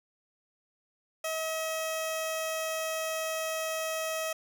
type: tone with notch filter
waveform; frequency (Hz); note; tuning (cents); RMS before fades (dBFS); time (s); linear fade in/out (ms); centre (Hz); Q
15% pulse; 639; D#5; +46; -33; 1.24-4.33; 5; 1600; 1.4
effects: none